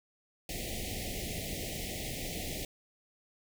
pink band-stop noise, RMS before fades -38 dBFS, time 0.49-2.65 s, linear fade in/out 2 ms, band 770 to 1900 Hz, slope 96 dB/octave, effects none

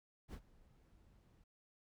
brown noise with ADSR envelope, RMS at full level -45 dBFS, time 0.28-1.44 s, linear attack 54 ms, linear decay 63 ms, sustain -22 dB, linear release 6 ms, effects none

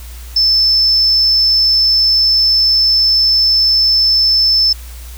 sine tone, 5274 Hz, E8, in tune, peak -8 dBFS, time 0.36-4.73 s, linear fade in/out 5 ms, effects added 60 Hz sine -28 dBFS peak until 5.17 s + white hiss -38 dBFS RMS until 5.17 s

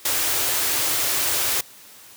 white band-stop noise, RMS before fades -22 dBFS, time 0.05-1.61 s, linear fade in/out 5 ms, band 140 to 260 Hz, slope 96 dB/octave, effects white hiss -46 dBFS RMS until 2.16 s + high-pass 80 Hz 12 dB/octave

